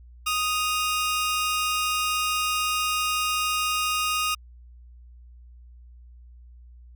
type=tone pair together; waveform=sawtooth; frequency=1244.5 / 2794 Hz; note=D#6 / F7; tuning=0 / 0 cents; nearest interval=octave + major second; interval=1400 cents; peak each=-21 / -25 dBFS; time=0.26-4.35 s; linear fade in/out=10 ms; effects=added 60 Hz sine -45 dBFS peak until 6.95 s